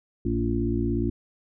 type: harmonic tone with a mistuned harmonic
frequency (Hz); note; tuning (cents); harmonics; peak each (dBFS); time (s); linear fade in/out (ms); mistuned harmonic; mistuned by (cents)
57; A#1; -38; 1 / 2 / 4 / 5 / 6; -29 / -29 / -29 / -29 / -29; 0.25-1.1; 5; 6; +19
effects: none

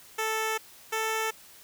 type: tone pair in turn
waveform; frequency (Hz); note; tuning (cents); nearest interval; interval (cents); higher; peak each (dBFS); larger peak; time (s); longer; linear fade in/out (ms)
10% pulse; 440 / 441.7; A4 / A4; 0 / +7; unison; 7; second; -19; neither; 0.18-0.58 / 0.92-1.31; first; 10
effects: white hiss -52 dBFS RMS until 1.63 s

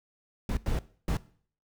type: noise bursts at uneven times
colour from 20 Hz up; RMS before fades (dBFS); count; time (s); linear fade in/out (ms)
brown; -28; 3; 0.49-0.57 / 0.66-0.79 / 1.08-1.17; 2
effects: noise-tail reverb RT60 0.5 s tail -19 dB re dry

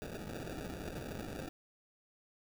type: noise with sample-and-hold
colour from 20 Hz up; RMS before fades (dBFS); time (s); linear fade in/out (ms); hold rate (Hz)
violet; -43; 0.02-1.49; 0; 1050
effects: none

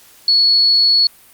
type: tone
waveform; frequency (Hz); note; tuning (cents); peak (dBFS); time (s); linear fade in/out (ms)
sine; 4387; C#8; -19; -9; 0.28-1.07; 2
effects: white hiss -46 dBFS RMS until 1.33 s + Opus 48 kbps

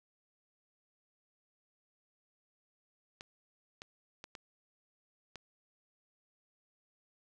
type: clicks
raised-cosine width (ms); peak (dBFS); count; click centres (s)
0.2; -28; 5; 3.209 / 3.819 / 4.241 / 4.352 / 5.357
effects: none

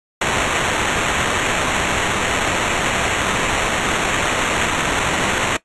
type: noise with sample-and-hold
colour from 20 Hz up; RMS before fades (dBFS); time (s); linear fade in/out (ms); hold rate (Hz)
violet; -19; 0.21-5.57; 5; 4900
effects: noise-tail reverb RT60 0.1 s tail -17 dB re dry + resampled to 24000 Hz

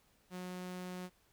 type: tone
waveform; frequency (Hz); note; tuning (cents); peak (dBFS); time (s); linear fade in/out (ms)
sawtooth; 181.7; F#3; -31; -38; 0.3-1.1; 50
effects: pink hiss -71 dBFS RMS until 1.32 s

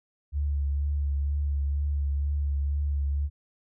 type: tone with vibrato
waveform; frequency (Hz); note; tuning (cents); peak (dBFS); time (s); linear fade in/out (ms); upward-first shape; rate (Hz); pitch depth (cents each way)
sine; 71.4; D2; -48; -24; 0.32-3.3; 50; triangle; 2.1; 33
effects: none

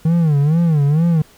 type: tone with vibrato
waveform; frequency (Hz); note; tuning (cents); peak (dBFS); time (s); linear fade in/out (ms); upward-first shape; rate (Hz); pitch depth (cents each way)
triangle; 155.56; D#3; 0; -9; 0.05-1.22; 5; sine; 2.2; 170
effects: pink hiss -48 dBFS RMS until 1.37 s

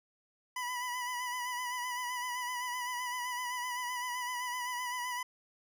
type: tone with vibrato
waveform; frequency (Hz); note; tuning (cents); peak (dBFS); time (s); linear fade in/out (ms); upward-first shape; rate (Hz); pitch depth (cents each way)
25% pulse; 987.8; B5; 0; -31; 0.56-5.23; 5; sine; 7.8; 39
effects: none

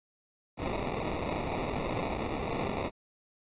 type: noise with sample-and-hold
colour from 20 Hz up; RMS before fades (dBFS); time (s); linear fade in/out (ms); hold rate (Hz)
blue; -33; 0.57-2.91; 50; 1575
effects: resampled to 8000 Hz

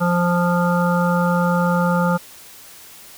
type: harmonic tone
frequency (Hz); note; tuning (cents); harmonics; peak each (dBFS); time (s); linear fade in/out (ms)
175.1; F3; +5; 1 / 3 / 5 / 7 / 8; -17 / -22 / -24 / -25 / -26; 0-2.18; 20
effects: white hiss -42 dBFS RMS until 3.17 s

